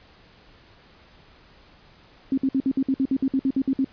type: tone bursts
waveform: sine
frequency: 267.6 Hz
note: C4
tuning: 39 cents sharp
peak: -18 dBFS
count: 14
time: 2.32-3.845 s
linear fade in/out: 2 ms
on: 56 ms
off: 57 ms
effects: pink hiss -53 dBFS RMS until 3.92 s + resampled to 11025 Hz